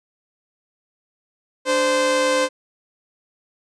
sawtooth tone pair together, 293.7 / 518.6 Hz, D4 / C5, 0 / -15 cents, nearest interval minor seventh, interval 985 cents, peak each -22 / -13 dBFS, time 1.65-2.49 s, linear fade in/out 50 ms, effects resampled to 22050 Hz

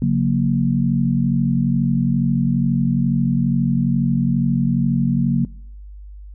sine chord, F# major, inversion second, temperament equal with one note detuned, 138.59 / 180.88 / 233.1 Hz, C#3 / F#3 / A#3, 0 / -39 / 0 cents, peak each -19 dBFS, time 0.02-5.45 s, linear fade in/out 2 ms, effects noise-tail reverb RT60 0.7 s tail -24 dB re dry + added 50 Hz sine -34 dBFS peak until 6.34 s

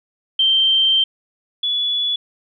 sine tone pair in turn, 3136 / 3421 Hz, G7 / A7, 0 / -49 cents, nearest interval major second, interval 151 cents, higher second, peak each -12 / -17 dBFS, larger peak first, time 0.39-1.04 / 1.63-2.16 s, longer first, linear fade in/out 5 ms, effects none

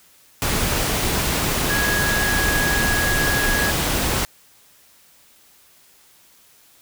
sine tone in noise, 1661.2 Hz, G#6, in tune, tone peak -21 dBFS, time 1.7-3.71 s, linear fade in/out 0 ms, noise pink, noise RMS -21 dBFS, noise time 0.42-4.25 s, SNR -3 dB, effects white hiss -53 dBFS RMS until 6.81 s

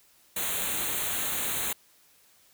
white band-stop noise, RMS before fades -30 dBFS, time 0.36-1.73 s, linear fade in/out 5 ms, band 4200 to 6300 Hz, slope 96 dB/octave, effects white hiss -61 dBFS RMS until 2.53 s

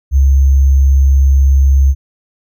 sine tone with sample-and-hold, 68.2 Hz, C#2, 28 cents flat, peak -5 dBFS, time 0.11-1.95 s, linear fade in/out 50 ms, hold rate 6300 Hz, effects none

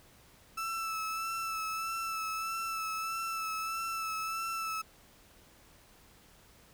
35% pulse tone with vibrato, 1318.5 Hz, E6, in tune, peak -32 dBFS, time 0.57-4.82 s, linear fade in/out 10 ms, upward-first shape sine, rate 1.6 Hz, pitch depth 26 cents each way, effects pink hiss -60 dBFS RMS until 6.73 s

